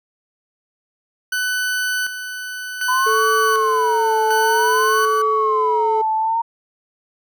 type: tone with tremolo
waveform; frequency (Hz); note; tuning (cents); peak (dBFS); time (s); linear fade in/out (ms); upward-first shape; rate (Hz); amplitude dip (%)
40% pulse; 1500; F#6; +23; -18; 1.32-5.22; 5; square; 0.67; 60
type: tone with vibrato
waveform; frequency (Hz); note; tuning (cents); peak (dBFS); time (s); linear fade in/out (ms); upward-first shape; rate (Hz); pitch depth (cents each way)
sine; 1000; B5; +21; -16; 2.88-6.42; 10; sine; 0.54; 230
type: tone with pitch glide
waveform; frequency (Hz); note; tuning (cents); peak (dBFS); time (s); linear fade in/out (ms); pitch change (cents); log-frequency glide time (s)
triangle; 440 to 433.7; A4 to A4; 0 to -25; -17; 3.06-6.02; 10; -25; 4.32-5.48
effects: none